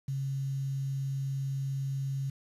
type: tone with quantisation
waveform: sine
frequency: 136.2 Hz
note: C#3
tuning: 30 cents flat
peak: -30 dBFS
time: 0.08-2.3 s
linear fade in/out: 5 ms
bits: 9
effects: resampled to 32000 Hz